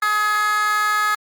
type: tone with high-pass filter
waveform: 15% pulse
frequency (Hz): 421.9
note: G#4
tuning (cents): +27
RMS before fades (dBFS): -19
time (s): 0.02-1.15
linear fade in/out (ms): 5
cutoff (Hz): 1400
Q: 4.3
effects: Opus 32 kbps